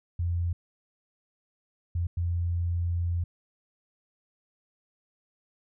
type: tone bursts at uneven times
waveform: sine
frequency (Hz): 86.3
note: F2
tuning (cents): -20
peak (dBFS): -25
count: 3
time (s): 0.19-0.53 / 1.95-2.07 / 2.17-3.24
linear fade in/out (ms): 5
effects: none